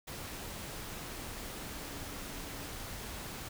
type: tone in noise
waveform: sine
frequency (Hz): 283.1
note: C#4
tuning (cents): +37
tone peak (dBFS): -52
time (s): 1.55-2.68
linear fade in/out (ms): 10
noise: pink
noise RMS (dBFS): -43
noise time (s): 0.07-3.49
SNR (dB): -12
effects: none